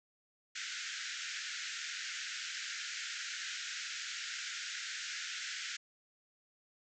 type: band-pass noise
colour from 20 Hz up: pink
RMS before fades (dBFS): -42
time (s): 0.55-5.77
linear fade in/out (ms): 10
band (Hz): 1400 to 7400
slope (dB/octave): 96
effects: none